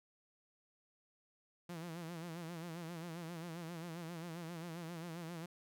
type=tone with vibrato; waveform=sawtooth; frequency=168 Hz; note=E3; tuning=33 cents sharp; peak=-40 dBFS; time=1.69-5.46 s; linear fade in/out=5 ms; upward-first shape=sine; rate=7.5 Hz; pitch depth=92 cents each way; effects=none